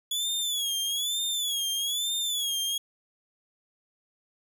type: tone with vibrato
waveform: sawtooth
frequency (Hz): 3400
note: G#7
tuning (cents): +40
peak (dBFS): -24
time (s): 0.11-2.78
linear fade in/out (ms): 5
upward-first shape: sine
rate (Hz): 1.1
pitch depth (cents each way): 110
effects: none